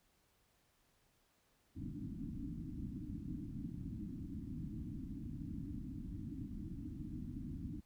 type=low-pass noise; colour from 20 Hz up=white; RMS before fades=-45 dBFS; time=1.75-7.81 s; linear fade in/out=20 ms; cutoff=310 Hz; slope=96 dB/octave; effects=pink hiss -75 dBFS RMS until 7.85 s